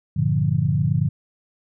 sine chord, G minor seventh, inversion none, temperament equal, 98 / 116.54 / 146.83 / 174.61 Hz, G2 / Bb2 / D3 / F3, 0 / 0 / 0 / 0 cents, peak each -25 / -23 / -20 / -25 dBFS, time 0.16-1.09 s, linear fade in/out 10 ms, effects none

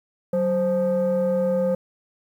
sine tone pair together, 187.54 / 523.3 Hz, F#3 / C5, +24 / 0 cents, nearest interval octave + tritone, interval 1776 cents, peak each -22 / -18 dBFS, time 0.33-1.75 s, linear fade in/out 5 ms, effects tanh soft clip ceiling -16 dBFS + 9-bit

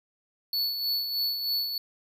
square tone with tremolo, 4435 Hz, C#8, in tune, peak -25 dBFS, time 0.53-1.78 s, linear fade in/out 2 ms, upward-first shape sine, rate 3.2 Hz, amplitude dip 50%, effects 11-bit

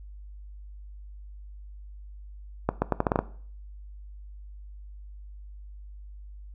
accelerating click train, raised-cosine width 1 ms, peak -8 dBFS, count 8, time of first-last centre 2.69-3.19 s, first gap 130 ms, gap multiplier 0.79, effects noise-tail reverb RT60 0.5 s tail -17 dB re dry + added 50 Hz sine -41 dBFS peak until 6.54 s

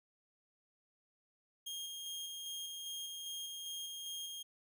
sawtooth tone with tremolo, 3234 Hz, G#7, 47 cents flat, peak -38 dBFS, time 1.66-4.43 s, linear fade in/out 10 ms, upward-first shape square, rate 2.5 Hz, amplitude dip 25%, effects none

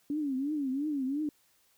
sine tone with vibrato, 281.8 Hz, C#4, 29 cents sharp, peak -29 dBFS, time 0.1-1.29 s, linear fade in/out 2 ms, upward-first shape triangle, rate 2.9 Hz, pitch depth 180 cents each way, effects white hiss -68 dBFS RMS until 1.77 s

